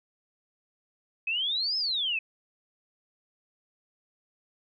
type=exponential two-way sweep; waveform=sine; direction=up then down; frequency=2518 to 5274 to 2518 Hz; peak=-26 dBFS; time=1.27-2.19 s; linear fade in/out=5 ms; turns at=1.77 s; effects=none